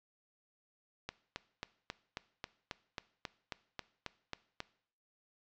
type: click train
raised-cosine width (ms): 0.2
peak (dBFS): -21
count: 14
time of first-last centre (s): 1.09-4.604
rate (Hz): 3.7
effects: noise-tail reverb RT60 0.6 s tail -19 dB re dry + low-pass 5000 Hz 12 dB/octave